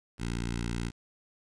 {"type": "tone with notch filter", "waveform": "10% pulse", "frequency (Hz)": 58.27, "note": "A#1", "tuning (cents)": 0, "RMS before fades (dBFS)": -33, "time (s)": [0.18, 0.92], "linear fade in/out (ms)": 50, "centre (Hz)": 630, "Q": 0.63, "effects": ["resampled to 22050 Hz", "9-bit"]}